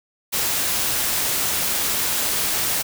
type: noise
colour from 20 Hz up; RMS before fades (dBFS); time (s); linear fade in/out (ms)
white; -22; 0.32-2.83; 20
effects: none